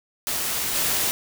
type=noise with level steps; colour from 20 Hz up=white; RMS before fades=-26 / -23 dBFS; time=0.27-1.11 s; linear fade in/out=0 ms; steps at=0.74 s; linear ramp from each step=20 ms; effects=none